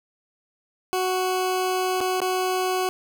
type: tone with dropouts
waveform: 20% pulse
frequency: 370.4 Hz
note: F#4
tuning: 2 cents sharp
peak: -17 dBFS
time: 0.93-2.89 s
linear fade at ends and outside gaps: 0 ms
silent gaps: 2.005-2.011 / 2.203-2.217 s
effects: none